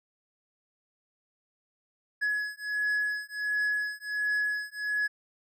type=beating tone pair; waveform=triangle; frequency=1688 / 1689.4 Hz; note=G#6 / G#6; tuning=+28 / +29 cents; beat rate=1.4 Hz; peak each=-29 dBFS; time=2.21-5.08 s; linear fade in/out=20 ms; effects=none